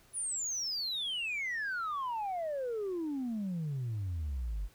sine exponential sweep, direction down, 10030 to 45 Hz, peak -31 dBFS, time 0.13-4.69 s, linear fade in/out 50 ms, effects tanh soft clip ceiling -31 dBFS + pink hiss -63 dBFS RMS until 4.74 s

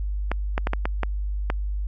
clicks, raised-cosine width 0.5 ms, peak -9 dBFS, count 7, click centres 0.316 / 0.579 / 0.671 / 0.734 / 0.855 / 1.033 / 1.501 s, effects added 50 Hz sine -24 dBFS peak until 1.87 s

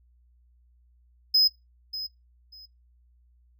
triangle tone with echo, 5070 Hz, D#8, 32 cents sharp, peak -15 dBFS, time 1.34-1.48 s, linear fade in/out 10 ms, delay 590 ms, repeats 2, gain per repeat -14 dB, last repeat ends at 2.66 s, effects noise-tail reverb RT60 0.2 s tail -21 dB re dry + added 60 Hz sine -58 dBFS peak until 3.59 s

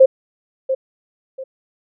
sine tone with echo, 528 Hz, C5, 16 cents sharp, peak -4 dBFS, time 0-0.06 s, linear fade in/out 10 ms, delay 690 ms, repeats 2, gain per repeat -11 dB, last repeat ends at 1.44 s, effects none

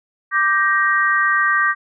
sine chord, G minor, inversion second, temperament just, 1176 / 1568 / 1881.6 Hz, D6 / G6 / Bb6, +2 / 0 / +16 cents, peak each -18 dBFS, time 0.31-1.75 s, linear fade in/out 50 ms, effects none

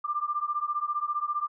sine beating tone pair, 1183 / 1198 Hz, D6 / D6, +12 / +34 cents, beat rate 15 Hz, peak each -30 dBFS, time 0.04-1.48 s, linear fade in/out 10 ms, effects none

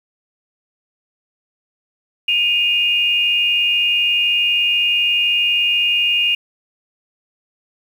sine tone pair together, 2479 / 2829 Hz, D#7 / F7, -7 / +22 cents, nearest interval major second, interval 229 cents, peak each -18 / -15 dBFS, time 2.28-6.35 s, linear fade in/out 5 ms, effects 7-bit

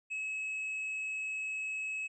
triangle tone, 2575 Hz, E7, 41 cents flat, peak -33 dBFS, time 0.1-2.08 s, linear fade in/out 20 ms, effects resampled to 22050 Hz

